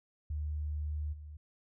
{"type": "tone with level steps", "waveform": "sine", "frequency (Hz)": 75.2, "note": "D2", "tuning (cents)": 42, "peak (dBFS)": [-33, -44], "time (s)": [0.3, 1.37], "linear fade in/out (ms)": 5, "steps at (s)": 1.12, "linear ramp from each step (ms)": 20, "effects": []}